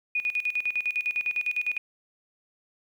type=tone with tremolo; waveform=sine; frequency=2466 Hz; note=D#7; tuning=16 cents flat; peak=-23 dBFS; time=0.15-1.78 s; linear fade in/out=5 ms; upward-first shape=square; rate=9.9 Hz; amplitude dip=80%; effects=10-bit